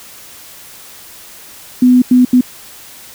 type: tone bursts at uneven times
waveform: sine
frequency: 250 Hz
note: B3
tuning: 21 cents sharp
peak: -4 dBFS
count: 3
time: 1.82-2.02 / 2.11-2.25 / 2.33-2.41 s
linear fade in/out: 5 ms
effects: white hiss -36 dBFS RMS until 3.14 s